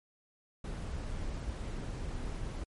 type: noise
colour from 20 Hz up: brown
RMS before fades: -38 dBFS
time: 0.64-2.64 s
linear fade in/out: 5 ms
effects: MP3 48 kbps